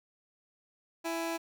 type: tone pair together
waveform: 20% pulse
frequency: 331.8 / 830.6 Hz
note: E4 / G#5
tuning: +11 / 0 cents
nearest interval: octave + major third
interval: 1589 cents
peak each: -28 / -36 dBFS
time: 1.04-1.38 s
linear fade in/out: 20 ms
effects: 10-bit